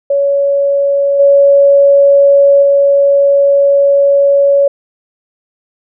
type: tone with level steps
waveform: sine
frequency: 561 Hz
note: C#5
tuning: 21 cents sharp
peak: -8 / -3 / -5 dBFS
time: 0.1-4.68 s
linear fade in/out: 5 ms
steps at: 1.19 / 2.62 s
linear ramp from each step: 10 ms
effects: none